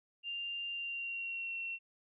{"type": "tone with pitch glide", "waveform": "sine", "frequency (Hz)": [2792, 2720], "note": ["F7", "F7"], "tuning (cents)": [-1, -46], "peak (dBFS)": -37, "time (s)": [0.23, 1.79], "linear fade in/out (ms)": 50, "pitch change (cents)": -45, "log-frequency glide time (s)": [0.69, 1.55], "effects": []}